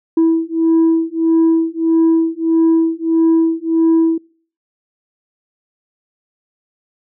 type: beating tone pair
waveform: sine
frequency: 326.4 / 328 Hz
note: E4 / E4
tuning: -17 / -9 cents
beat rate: 1.6 Hz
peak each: -12 dBFS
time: 0.17-4.18 s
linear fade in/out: 5 ms
effects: noise-tail reverb RT60 0.5 s tail -26 dB re dry + tanh soft clip ceiling -7 dBFS